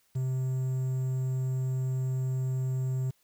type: tone with quantisation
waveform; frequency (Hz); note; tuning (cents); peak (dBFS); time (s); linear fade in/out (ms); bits
triangle; 130; C3; -11; -25; 0.15-3.11; 10; 9
effects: white hiss -69 dBFS RMS until 3.23 s